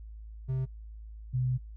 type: tone pair in turn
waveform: triangle / sine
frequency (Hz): 130.81 / 127.09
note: C3 / C3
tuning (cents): 0 / -50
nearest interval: unison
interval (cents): 50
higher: first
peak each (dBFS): -26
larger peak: neither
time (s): 0.48-0.66 / 1.33-1.58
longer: second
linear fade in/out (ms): 20
effects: noise-tail reverb RT60 0.1 s tail -20 dB re dry + added 54 Hz sine -42 dBFS peak until 1.76 s